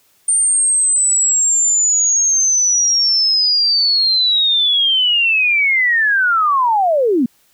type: linear sweep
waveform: sine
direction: down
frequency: 8930 to 220 Hz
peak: -11 dBFS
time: 0.28-7.26 s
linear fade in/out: 5 ms
effects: white hiss -56 dBFS RMS until 7.53 s